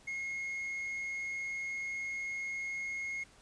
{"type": "tone with quantisation", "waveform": "triangle", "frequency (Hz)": 2157, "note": "C#7", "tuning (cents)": -48, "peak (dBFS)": -34, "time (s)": [0.07, 3.24], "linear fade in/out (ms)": 10, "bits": 10, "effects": ["pink hiss -61 dBFS RMS until 3.41 s", "resampled to 22050 Hz"]}